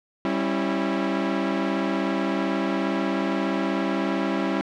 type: chord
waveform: sawtooth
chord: C# diminished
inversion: second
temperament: equal with one note detuned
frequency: 196 / 273.1 / 329.6 Hz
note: G3 / C#4 / E4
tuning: 0 / -26 / 0 cents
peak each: -23 dBFS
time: 0.25-4.61 s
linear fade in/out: 0 ms
effects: low-pass 3000 Hz 12 dB/octave